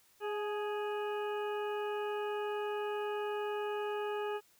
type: harmonic tone with a mistuned harmonic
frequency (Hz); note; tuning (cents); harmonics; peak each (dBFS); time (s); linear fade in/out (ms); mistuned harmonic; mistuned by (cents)
415.3; G#4; 0; 1 / 2 / 3 / 4 / 6 / 7; -35 / -41 / -45 / -47 / -51 / -52; 0.2-4.41; 50; 2; +29
effects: white hiss -67 dBFS RMS until 4.59 s